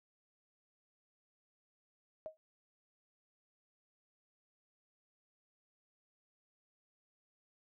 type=tone with exponential decay; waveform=sine; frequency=629 Hz; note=D#5; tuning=19 cents sharp; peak=-37 dBFS; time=2.26-2.37 s; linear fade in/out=0 ms; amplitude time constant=23 ms; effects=none